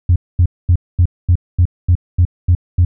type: tone bursts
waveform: sine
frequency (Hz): 88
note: F2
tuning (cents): +14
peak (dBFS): -5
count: 10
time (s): 0.09-2.85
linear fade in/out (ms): 5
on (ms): 69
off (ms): 230
effects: tanh soft clip ceiling -4 dBFS